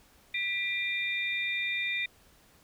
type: tone cluster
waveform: sine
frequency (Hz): 1972 / 2385 / 3650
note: B6 / D7 / A#7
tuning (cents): -3 / +26 / -37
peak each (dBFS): -34 / -31 / -36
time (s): 0.34-2.06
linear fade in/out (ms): 5
effects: pink hiss -61 dBFS RMS until 2.63 s